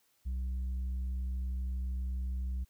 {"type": "tone with tanh clipping", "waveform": "triangle", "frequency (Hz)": 63.4, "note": "B1", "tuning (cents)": 46, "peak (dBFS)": -33, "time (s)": [0.25, 2.65], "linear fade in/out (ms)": 20, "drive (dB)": 8, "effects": ["white hiss -72 dBFS RMS until 2.69 s"]}